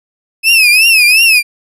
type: tone with vibrato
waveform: 35% pulse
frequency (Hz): 2573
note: E7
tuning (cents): -43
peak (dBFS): -3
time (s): 0.43-1.43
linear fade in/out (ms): 50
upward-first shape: triangle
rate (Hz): 2.8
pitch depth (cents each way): 150
effects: resampled to 32000 Hz